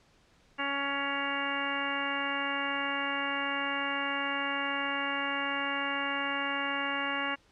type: harmonic tone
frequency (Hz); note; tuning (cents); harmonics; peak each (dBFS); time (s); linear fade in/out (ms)
279.5; C#4; +14; 1 / 2 / 3 / 4 / 5 / 6 / 7 / 8 / 10; -39 / -41 / -39 / -37 / -39 / -37 / -39 / -39 / -37; 0.58-7.36; 20
effects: pink hiss -64 dBFS RMS until 7.51 s + low-pass 6000 Hz 12 dB/octave